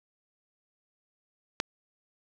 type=click; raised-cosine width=0.2 ms; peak=-9 dBFS; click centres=1.601 s; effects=none